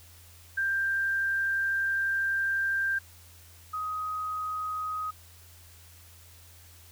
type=tone pair in turn; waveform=sine; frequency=1583 / 1256.4 Hz; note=G6 / D#6; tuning=+17 / +16 cents; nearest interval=major third; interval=401 cents; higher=first; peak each=-25 / -30 dBFS; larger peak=first; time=0.57-2.99 / 3.73-5.11 s; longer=first; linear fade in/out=10 ms; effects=added 85 Hz sine -53 dBFS peak until 6.91 s + white hiss -55 dBFS RMS until 6.91 s